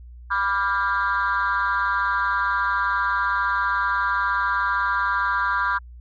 sine chord, G dominant seventh, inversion first, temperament equal with one note detuned, 987.8 / 1174.7 / 1396.9 / 1599.1 Hz, B5 / D6 / F6 / G6, 0 / 0 / 0 / +34 cents, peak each -24 dBFS, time 0.3-5.79 s, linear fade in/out 20 ms, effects tanh soft clip ceiling -14 dBFS + added 60 Hz sine -39 dBFS peak until 6 s

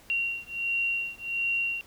sine beating tone pair, 2753 / 2754.4 Hz, F7 / F7, -25 / -25 cents, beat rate 1.4 Hz, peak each -30 dBFS, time 0.1-1.81 s, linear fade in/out 0 ms, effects pink hiss -55 dBFS RMS until 1.86 s

